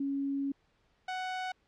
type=tone pair in turn; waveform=sine / sawtooth; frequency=277.2 / 743 Hz; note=C#4 / F#5; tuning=0 / +7 cents; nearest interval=octave + perfect fourth; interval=1707 cents; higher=second; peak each=-30 / -30 dBFS; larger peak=neither; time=0-0.52 / 1.08-1.52 s; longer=first; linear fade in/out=5 ms; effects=pink hiss -71 dBFS RMS until 1.67 s + low-pass 4000 Hz 12 dB/octave

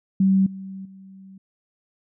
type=tone with level steps; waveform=sine; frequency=192 Hz; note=G3; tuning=36 cents flat; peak=-14 / -32 / -41 dBFS; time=0.2-1.38 s; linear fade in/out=5 ms; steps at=0.46 / 0.85 s; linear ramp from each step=5 ms; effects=none

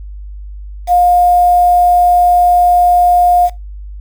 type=tone with quantisation; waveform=sine; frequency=710 Hz; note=F5; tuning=28 cents sharp; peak=-6 dBFS; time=0.87-3.5 s; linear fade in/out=50 ms; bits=5; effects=noise-tail reverb RT60 0.2 s tail -19 dB re dry + added 50 Hz sine -25 dBFS peak until 4 s

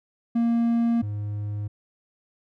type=tone pair in turn; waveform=triangle; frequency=233.1 / 103.83 Hz; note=A#3 / G#2; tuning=0 / 0 cents; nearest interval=octave + major second; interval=1400 cents; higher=first; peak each=-17 / -25 dBFS; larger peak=first; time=0.35-1.02 / 1.02-1.68 s; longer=first; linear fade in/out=10 ms; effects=none

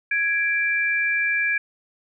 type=tone pair together; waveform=sine; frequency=1661 / 2349 Hz; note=G#6 / D7; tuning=0 / 0 cents; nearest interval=tritone; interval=600 cents; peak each=-22 dBFS; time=0.11-1.58 s; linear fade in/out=5 ms; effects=none

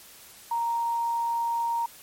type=tone; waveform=sine; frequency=932.3 Hz; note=A#5; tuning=in tune; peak=-24 dBFS; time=0.51-1.86 s; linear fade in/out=5 ms; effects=white hiss -49 dBFS RMS until 2.02 s + MP3 64 kbps

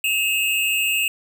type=tone pair together; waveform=square; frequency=2581 / 2794 Hz; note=E7 / F7; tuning=-37 / 0 cents; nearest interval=minor second; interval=137 cents; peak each=-22 dBFS; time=0.04-1.08 s; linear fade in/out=2 ms; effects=none

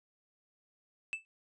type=tone with exponential decay; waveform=triangle; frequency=2637 Hz; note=E7; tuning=in tune; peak=-28 dBFS; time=1.13-1.25 s; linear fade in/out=0 ms; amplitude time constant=24 ms; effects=resampled to 22050 Hz

